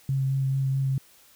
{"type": "tone with vibrato", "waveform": "sine", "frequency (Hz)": 134.7, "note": "C#3", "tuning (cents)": -49, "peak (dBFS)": -22, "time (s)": [0.09, 0.98], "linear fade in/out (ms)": 2, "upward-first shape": "sine", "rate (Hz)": 4.6, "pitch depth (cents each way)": 12, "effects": ["white hiss -56 dBFS RMS until 1.35 s"]}